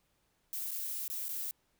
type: noise with dropouts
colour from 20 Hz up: violet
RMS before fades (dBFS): -38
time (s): 0.53-1.51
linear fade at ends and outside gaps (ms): 0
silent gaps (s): 0.709-0.715 / 1.079-1.1 / 1.283-1.291
effects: pink hiss -75 dBFS RMS until 1.79 s